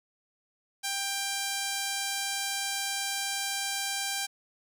5% pulse tone, 791 Hz, G5, 15 cents sharp, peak -18 dBFS, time 0.83-4.27 s, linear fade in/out 20 ms, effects none

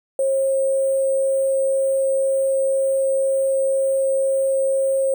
sine tone with sample-and-hold, 538 Hz, C5, 48 cents sharp, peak -16 dBFS, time 0.19-5.14 s, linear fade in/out 2 ms, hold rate 8820 Hz, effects none

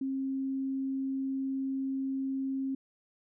sine tone, 268.1 Hz, C4, 42 cents sharp, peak -30 dBFS, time 0.01-2.75 s, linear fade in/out 5 ms, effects none

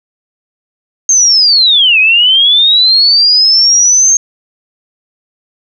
sine linear two-way sweep, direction down then up, 6440 to 2489 to 6440 Hz, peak -4 dBFS, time 1.09-4.17 s, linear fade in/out 2 ms, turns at 1.99 s, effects none

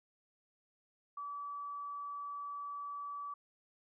sine tone, 1150 Hz, D6, 37 cents flat, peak -40 dBFS, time 1.17-3.34 s, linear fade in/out 5 ms, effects none

